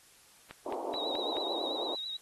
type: click train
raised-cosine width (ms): 0.3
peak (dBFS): -28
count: 5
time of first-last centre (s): 0.51-1.368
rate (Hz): 4.66
type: band-pass noise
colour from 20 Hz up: pink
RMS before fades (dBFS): -37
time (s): 0.66-1.95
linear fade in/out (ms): 2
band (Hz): 300 to 970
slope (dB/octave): 48
type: tone with vibrato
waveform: sine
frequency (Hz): 3847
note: B7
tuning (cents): -46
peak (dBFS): -35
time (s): 0.94-2.17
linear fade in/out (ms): 5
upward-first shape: triangle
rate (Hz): 9.1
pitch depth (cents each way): 62
effects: white hiss -60 dBFS RMS until 2.21 s + AAC 32 kbps